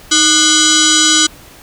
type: tone with frequency modulation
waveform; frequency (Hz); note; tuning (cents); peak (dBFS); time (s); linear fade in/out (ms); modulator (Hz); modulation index
sine; 1480; F#6; 0; -7; 0.11-1.27; 10; 897; 7.1
effects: pink hiss -39 dBFS RMS until 1.62 s